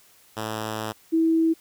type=tone pair in turn; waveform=5% pulse / sine; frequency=109.2 / 325.4 Hz; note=A2 / E4; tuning=-13 / -22 cents; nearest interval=octave + perfect fifth; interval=1891 cents; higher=second; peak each=-17 dBFS; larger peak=neither; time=0.36-0.93 / 1.12-1.54 s; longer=first; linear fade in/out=20 ms; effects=white hiss -56 dBFS RMS until 1.6 s